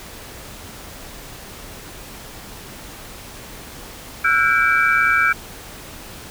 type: tone cluster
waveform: sine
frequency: 1337 / 1455 / 1604 / 2313 Hz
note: E6 / F#6 / G6 / D7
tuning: +24 / -29 / +39 / -27 cents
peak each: -19 dBFS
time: 4.24-5.33 s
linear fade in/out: 10 ms
effects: pink hiss -37 dBFS RMS until 6.3 s